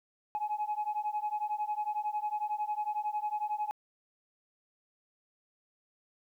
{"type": "beating tone pair", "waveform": "sine", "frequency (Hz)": [838, 849], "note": ["G#5", "G#5"], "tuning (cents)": [15, 38], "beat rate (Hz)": 11, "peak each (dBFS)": [-33, -33], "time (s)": [0.35, 3.71], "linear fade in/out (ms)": 0, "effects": ["tanh soft clip ceiling -26 dBFS", "11-bit"]}